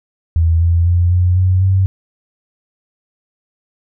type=tone with pitch steps; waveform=sine; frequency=82.41 / 84.82 / 87.31 / 89.87 / 92.5 / 95.21 Hz; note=E2 / E2 / F2 / F#2 / F#2 / G2; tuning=0 / +50 / 0 / -50 / 0 / -50 cents; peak=-9 dBFS; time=0.36-1.86 s; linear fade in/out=0 ms; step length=250 ms; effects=none